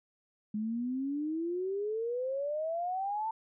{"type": "exponential sweep", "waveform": "sine", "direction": "up", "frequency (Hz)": [208.5, 903], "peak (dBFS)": -31, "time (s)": [0.54, 3.31], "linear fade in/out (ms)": 5, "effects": []}